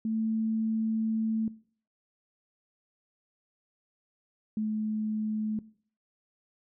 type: tone pair in turn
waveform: sine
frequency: 221.4 / 215.5 Hz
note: A3 / A3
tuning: +11 / -36 cents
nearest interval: unison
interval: 47 cents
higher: first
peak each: -27 dBFS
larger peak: neither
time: 0.05-1.48 / 4.57-5.59 s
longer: first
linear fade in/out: 2 ms
effects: noise-tail reverb RT60 0.5 s tail -20 dB re dry